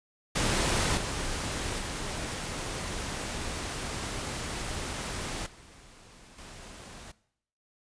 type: noise with level steps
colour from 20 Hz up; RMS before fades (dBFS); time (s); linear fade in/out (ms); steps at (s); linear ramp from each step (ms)
pink; -27 / -33 / -35 / -53 / -46; 0.35-7.12; 10; 0.97 / 1.79 / 5.46 / 6.38; 5
effects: noise-tail reverb RT60 0.7 s tail -19 dB re dry + resampled to 22050 Hz